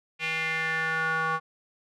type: tone with band-pass filter sweep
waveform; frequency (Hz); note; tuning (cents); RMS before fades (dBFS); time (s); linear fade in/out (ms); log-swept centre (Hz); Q
square; 160.9; E3; -42; -28; 0.19-1.4; 50; 2500 to 1200; 4.5
effects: none